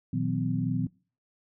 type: tone cluster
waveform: sine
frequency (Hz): 119.2 / 158.4 / 182.3 / 254.5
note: A#2 / D#3 / F#3 / C4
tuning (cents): +39 / +31 / -25 / -48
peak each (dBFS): -31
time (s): 0.13-0.87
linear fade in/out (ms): 5
effects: noise-tail reverb RT60 0.4 s tail -23 dB re dry